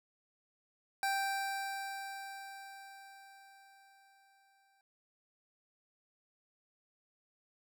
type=tone with exponential decay; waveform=25% pulse; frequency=784 Hz; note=G5; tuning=in tune; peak=-27 dBFS; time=1.03-4.81 s; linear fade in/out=1 ms; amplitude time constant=820 ms; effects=none